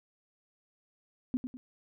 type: tone with echo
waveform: sine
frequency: 252.4 Hz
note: B3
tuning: 38 cents sharp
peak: -26 dBFS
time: 1.34-1.37 s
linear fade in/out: 0 ms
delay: 100 ms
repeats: 2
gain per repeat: -8 dB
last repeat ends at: 1.57 s
effects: none